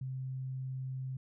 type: tone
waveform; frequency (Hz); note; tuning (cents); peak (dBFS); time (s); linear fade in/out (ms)
sine; 130.9; C3; +1; -36; 0.01-1.17; 5
effects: none